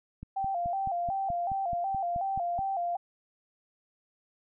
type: click train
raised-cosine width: 5 ms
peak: -28 dBFS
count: 12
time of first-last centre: 0.23-2.591 s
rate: 4.66 Hz
type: tone with vibrato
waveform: sine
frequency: 736 Hz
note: F#5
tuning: 9 cents flat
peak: -28 dBFS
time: 0.36-2.97 s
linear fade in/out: 10 ms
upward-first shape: square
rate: 2.7 Hz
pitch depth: 98 cents each way
effects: none